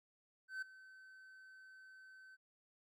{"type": "tone with ADSR envelope", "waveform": "triangle", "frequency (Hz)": 1532, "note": "G6", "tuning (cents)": -40, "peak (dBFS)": -37, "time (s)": [0.48, 2.37], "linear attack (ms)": 140, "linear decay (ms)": 8, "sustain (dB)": -18, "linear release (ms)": 30, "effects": []}